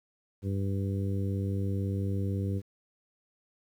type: harmonic tone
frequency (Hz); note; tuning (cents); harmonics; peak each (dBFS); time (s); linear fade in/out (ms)
98; G2; 0; 1 / 2 / 3 / 4 / 5; -29 / -35 / -39 / -41 / -43; 0.42-2.62; 50
effects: 10-bit